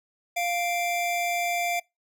square tone pair together, 698.5 / 2347 Hz, F5 / D7, 0 / -2 cents, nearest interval octave + major sixth, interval 2098 cents, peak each -27 / -31 dBFS, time 0.36-1.8 s, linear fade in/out 10 ms, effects noise-tail reverb RT60 0.2 s tail -24 dB re dry

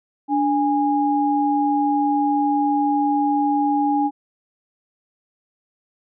sine tone pair together, 291 / 823 Hz, D4 / G#5, -16 / -16 cents, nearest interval octave + tritone, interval 1800 cents, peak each -19 dBFS, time 0.28-4.11 s, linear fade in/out 50 ms, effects none

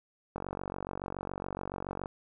click train, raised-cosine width 1 ms, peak -22 dBFS, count 81, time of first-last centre 0.36-2.059 s, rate 47.1 Hz, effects none

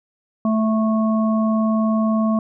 harmonic tone, 219.6 Hz, A3, 3 cents flat, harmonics 1 / 3 / 5, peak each -16 / -25 / -27 dBFS, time 0.45-2.39 s, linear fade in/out 2 ms, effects none

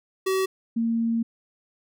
square / sine tone pair in turn, 380.3 / 229.5 Hz, F#4 / A#3, +48 / -27 cents, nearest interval major sixth, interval 875 cents, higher first, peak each -22 / -21 dBFS, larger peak second, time 0.26-0.46 / 0.76-1.23 s, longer second, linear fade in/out 10 ms, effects none

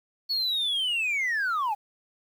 sine linear sweep, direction down, 4435 to 784 Hz, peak -22 dBFS, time 0.29-1.75 s, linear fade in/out 20 ms, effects tanh soft clip ceiling -23 dBFS + 9-bit

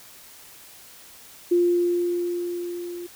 sine tone with level ramp, 349.8 Hz, F4, 3 cents sharp, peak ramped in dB -15 to -32 dBFS, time 1.51-3.07 s, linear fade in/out 10 ms, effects white hiss -47 dBFS RMS until 3.15 s

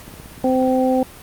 click train, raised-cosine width 3 ms, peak -25 dBFS, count 11, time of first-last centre 0.08-0.679 s, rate 16.7 Hz
harmonic tone, 258.2 Hz, C4, 23 cents flat, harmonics 1 / 2 / 3, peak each -17 / -18 / -22 dBFS, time 0.44-1.03 s, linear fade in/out 2 ms
effects pink hiss -40 dBFS RMS until 1.22 s + Opus 48 kbps

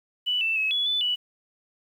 sine tone with pitch steps, 2967 / 2660 / 2574 / 3397 / 3493 / 2953 Hz, F#7 / E7 / E7 / G#7 / A7 / F#7, +4 / +15 / -42 / +38 / -13 / -4 cents, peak -22 dBFS, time 0.26-1.16 s, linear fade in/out 20 ms, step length 150 ms, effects 9-bit

